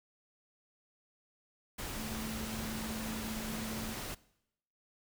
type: tone in noise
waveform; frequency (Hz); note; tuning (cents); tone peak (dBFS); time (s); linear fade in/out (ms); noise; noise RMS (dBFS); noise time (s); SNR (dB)
sine; 220; A3; 0; -41; 1.96-3.94; 10; pink; -41; 1.78-4.15; -3
effects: noise-tail reverb RT60 0.8 s tail -21 dB re dry